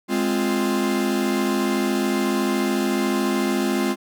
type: chord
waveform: 45% pulse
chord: F minor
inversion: first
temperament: equal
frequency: 207.7 / 261.6 / 349.2 Hz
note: Ab3 / C4 / F4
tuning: 0 / 0 / 0 cents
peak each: -24 dBFS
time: 0.08-3.96 s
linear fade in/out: 50 ms
effects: none